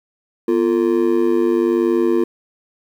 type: tone with amplitude modulation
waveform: triangle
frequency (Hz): 347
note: F4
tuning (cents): -11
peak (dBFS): -7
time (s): 0.48-2.24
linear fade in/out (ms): 5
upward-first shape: sine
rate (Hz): 101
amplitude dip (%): 100
effects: 8-bit